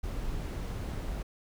brown noise, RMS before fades -35 dBFS, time 0.03-1.23 s, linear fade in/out 10 ms, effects none

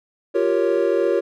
triangle chord, G half-diminished seventh, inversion third, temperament equal, 349.2 / 392 / 466.2 / 554.4 Hz, F4 / G4 / Bb4 / Db5, 0 / 0 / 0 / 0 cents, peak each -20 dBFS, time 0.34-1.21 s, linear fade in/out 20 ms, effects none

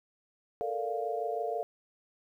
sine chord, Bb major seventh, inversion third, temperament equal, 440 / 466.2 / 587.3 / 698.5 Hz, A4 / Bb4 / D5 / F5, 0 / 0 / 0 / 0 cents, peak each -36 / -37 / -39 / -34 dBFS, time 0.61-1.63 s, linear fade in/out 0 ms, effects 11-bit

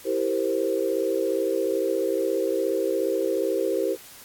sine chord, C dominant seventh, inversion first, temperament equal, 329.6 / 392 / 466.2 / 523.3 Hz, E4 / G4 / Bb4 / C5, 0 / 0 / 0 / 0 cents, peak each -29 / -26 / -28 / -27 dBFS, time 0.04-3.97 s, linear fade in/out 50 ms, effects white hiss -46 dBFS RMS until 4.24 s + AAC 64 kbps

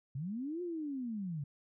sine linear two-way sweep, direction up then down, 123.47 to 361.2 to 135.8 Hz, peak -36 dBFS, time 0.15-1.44 s, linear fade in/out 5 ms, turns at 0.62 s, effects none

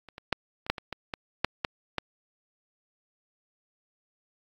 clicks, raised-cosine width 0.3 ms, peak -30 / -25 / -8 / -27 / -7 / -20 / -18 / -16 / -6 / -10 / -12 dBFS, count 11, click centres 0.087 / 0.181 / 0.327 / 0.665 / 0.7 / 0.782 / 0.927 / 1.138 / 1.446 / 1.648 / 1.983 s, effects AAC 64 kbps

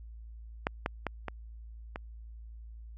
clicks, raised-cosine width 0.5 ms, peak -13 / -15 / -16 / -20 / -22 dBFS, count 5, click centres 0.669 / 0.861 / 1.067 / 1.283 / 1.959 s, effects added 56 Hz sine -44 dBFS peak until 2.97 s

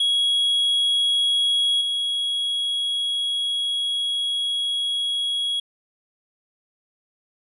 triangle tone with level steps, 3322 Hz, G#7, in tune, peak -16 / -20 dBFS, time 0-5.6 s, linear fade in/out 5 ms, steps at 1.81 s, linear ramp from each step 2 ms, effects resampled to 24000 Hz

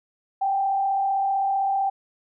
sine tone with frequency modulation, 784 Hz, G5, in tune, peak -20 dBFS, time 0.41-1.9 s, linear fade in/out 10 ms, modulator 35.6 Hz, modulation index 0.51, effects none

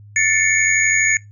sine tone cluster, 1765 / 2156 / 2248 / 6720 Hz, A6 / C#7 / C#7 / G#8, +5 / -49 / +24 / +19 cents, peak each -19 dBFS, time 0.16-1.17 s, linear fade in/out 2 ms, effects noise-tail reverb RT60 0.2 s tail -22 dB re dry + added 103 Hz sine -39 dBFS peak until 1.31 s

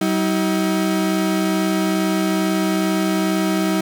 35% pulse tone pair together, 190.61 / 318.9 Hz, G3 / D#4, -48 / +43 cents, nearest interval major sixth, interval 891 cents, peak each -18 dBFS, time 0.01-3.81 s, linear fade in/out 5 ms, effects none

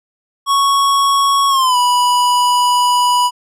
square tone with pitch glide, 1109 to 982.3 Hz, C#6 to B5, 0 to -10 cents, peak -11 dBFS, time 0.46-3.31 s, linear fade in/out 50 ms, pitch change -210 cents, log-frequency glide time 1.49-1.77 s, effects low-pass 12000 Hz 12 dB/octave

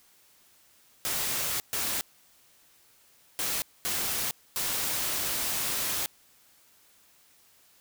white noise bursts at uneven times, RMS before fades -30 dBFS, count 5, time 1.05-1.6 / 1.73-2.01 / 3.39-3.62 / 3.85-4.31 / 4.56-6.06 s, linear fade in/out 0 ms, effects white hiss -61 dBFS RMS until 7.8 s

